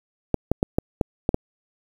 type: clicks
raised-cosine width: 2 ms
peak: -5 dBFS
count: 7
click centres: 0.343 / 0.516 / 0.629 / 0.785 / 1.012 / 1.291 / 1.344 s
effects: 7-bit